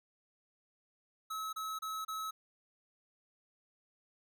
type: tone bursts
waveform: square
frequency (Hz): 1291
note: E6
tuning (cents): -37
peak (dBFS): -38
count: 4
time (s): 1.3-2.31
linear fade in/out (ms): 10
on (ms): 230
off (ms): 30
effects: none